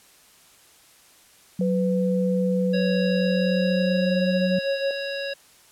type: tone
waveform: sine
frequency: 185 Hz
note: F#3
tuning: in tune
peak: -21 dBFS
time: 1.59-4.59 s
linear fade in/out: 5 ms
type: tone with pitch glide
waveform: sine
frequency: 500 to 548.4 Hz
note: B4 to C#5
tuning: +21 to -19 cents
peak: -24 dBFS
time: 1.61-4.91 s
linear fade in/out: 2 ms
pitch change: +160 cents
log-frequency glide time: 2.99-4.6 s
type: harmonic tone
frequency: 554.4 Hz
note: C#5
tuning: in tune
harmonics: 1 / 3 / 5 / 7 / 9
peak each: -29 / -34 / -36 / -37 / -39 dBFS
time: 2.73-5.34 s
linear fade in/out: 10 ms
effects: white hiss -54 dBFS RMS until 5.71 s + low-pass 12000 Hz 12 dB/octave